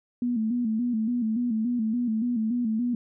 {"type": "tone with vibrato", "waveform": "sine", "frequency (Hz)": 231.2, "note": "A#3", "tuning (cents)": -14, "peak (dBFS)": -23, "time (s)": [0.22, 2.95], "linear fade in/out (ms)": 2, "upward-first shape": "square", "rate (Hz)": 3.5, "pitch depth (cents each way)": 89, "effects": []}